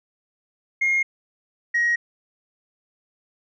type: tone pair in turn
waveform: sine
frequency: 2138 / 1890.9 Hz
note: C7 / A#6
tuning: +37 / +24 cents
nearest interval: major second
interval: 213 cents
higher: first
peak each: -16 dBFS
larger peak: neither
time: 0.81-1.03 / 1.74-1.96 s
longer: neither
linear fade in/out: 10 ms
effects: tanh soft clip ceiling -15 dBFS